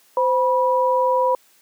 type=tone pair together; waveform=sine; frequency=516.4 / 976 Hz; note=C5 / B5; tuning=-23 / -21 cents; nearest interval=major seventh; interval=1102 cents; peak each=-18 dBFS; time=0.17-1.35 s; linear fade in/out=2 ms; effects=white hiss -56 dBFS RMS until 1.61 s + high-pass 200 Hz 12 dB/octave